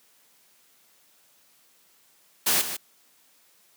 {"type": "noise with echo", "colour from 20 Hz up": "white", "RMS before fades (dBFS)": -22, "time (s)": [2.46, 2.62], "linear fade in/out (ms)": 10, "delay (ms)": 150, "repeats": 1, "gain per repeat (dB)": -10, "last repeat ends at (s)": 2.77, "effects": ["white hiss -61 dBFS RMS until 3.76 s", "high-pass 150 Hz 12 dB/octave"]}